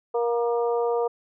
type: harmonic tone with a mistuned harmonic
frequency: 236 Hz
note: A#3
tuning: 22 cents sharp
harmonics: 2 / 3 / 4 / 5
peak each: -22 / -30 / -32 / -36 dBFS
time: 0.14-1.08 s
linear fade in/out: 10 ms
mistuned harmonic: 5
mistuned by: +27 cents
effects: none